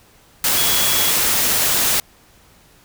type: tone in noise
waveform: sine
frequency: 3349 Hz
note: G#7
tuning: 14 cents sharp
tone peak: -23 dBFS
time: 0.57-1.11 s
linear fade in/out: 2 ms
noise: white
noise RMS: -17 dBFS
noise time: 0.44-2 s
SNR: -9 dB
effects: pink hiss -51 dBFS RMS until 2.84 s